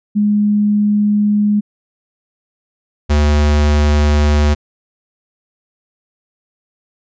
sine / square tone pair in turn, 207.8 / 74.11 Hz, G#3 / D2, +1 / +16 cents, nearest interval octave + tritone, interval 1785 cents, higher first, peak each -10 dBFS, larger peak neither, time 0.15-1.61 / 3.09-4.55 s, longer neither, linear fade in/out 20 ms, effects resampled to 16000 Hz

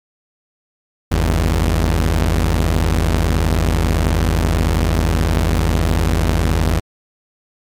sawtooth tone pair together, 49.86 / 81.3 Hz, G1 / E2, +30 / -23 cents, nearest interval minor sixth, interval 847 cents, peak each -12 dBFS, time 1.11-6.8 s, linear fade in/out 10 ms, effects MP3 96 kbps

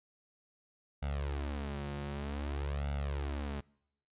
sawtooth tone with flanger, 71 Hz, C#2, 42 cents sharp, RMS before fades -37 dBFS, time 1.02-3.61 s, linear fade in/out 10 ms, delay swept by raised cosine 1.4 to 5.6 ms, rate 0.53 Hz, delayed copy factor +0.95, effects noise-tail reverb RT60 0.8 s tail -25 dB re dry + resampled to 8000 Hz

